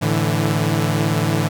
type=chord; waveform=sawtooth; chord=A suspended fourth; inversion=none; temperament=equal with one note detuned; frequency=108.74 / 146.83 / 164.81 Hz; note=A2 / D3 / E3; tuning=-20 / 0 / 0 cents; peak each=-17 dBFS; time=0.01-1.49 s; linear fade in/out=20 ms; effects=none